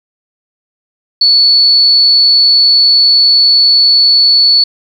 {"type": "tone", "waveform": "sine", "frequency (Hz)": 4435, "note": "C#8", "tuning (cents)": 0, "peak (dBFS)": -4, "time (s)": [1.21, 4.64], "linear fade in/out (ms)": 5, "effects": ["7-bit"]}